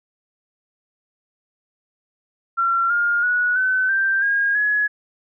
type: tone with pitch steps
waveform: sine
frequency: 1365 / 1414 / 1464.7 / 1517.2 / 1571.6 / 1628 / 1686.3 Hz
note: F6 / F6 / F#6 / F#6 / G6 / G#6 / G#6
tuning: -40 / +21 / -18 / +43 / +4 / -35 / +26 cents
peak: -16 dBFS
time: 2.57-4.88 s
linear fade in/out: 20 ms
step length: 330 ms
effects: none